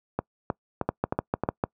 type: two click trains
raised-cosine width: 1 ms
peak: -11 / -9 dBFS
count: 5 / 6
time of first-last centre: 0.19-1.436 / 0.89-1.639 s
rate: 3.21 / 6.68 Hz
effects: noise-tail reverb RT60 0.1 s tail -25 dB re dry + high-pass 80 Hz 12 dB/octave